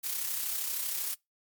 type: noise with amplitude modulation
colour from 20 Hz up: blue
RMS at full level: -31 dBFS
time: 0.03-1.15 s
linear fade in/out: 20 ms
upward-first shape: sine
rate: 32.8 Hz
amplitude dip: 45%
effects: noise-tail reverb RT60 0.2 s tail -25 dB re dry + MP3 96 kbps